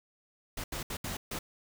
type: noise bursts at uneven times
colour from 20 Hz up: pink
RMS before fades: -37 dBFS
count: 5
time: 0.57-0.64 / 0.72-0.83 / 0.9-0.97 / 1.04-1.17 / 1.31-1.39 s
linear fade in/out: 5 ms
effects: none